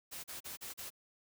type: noise bursts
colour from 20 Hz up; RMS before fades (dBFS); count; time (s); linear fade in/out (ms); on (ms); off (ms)
white; -45; 5; 0.11-0.904; 20; 130; 36
effects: none